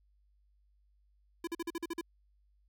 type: tone bursts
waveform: square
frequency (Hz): 335.9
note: E4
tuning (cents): +33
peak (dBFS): -35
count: 8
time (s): 1.44-2.012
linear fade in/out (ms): 5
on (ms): 33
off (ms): 44
effects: added 50 Hz sine -66 dBFS peak until 2.68 s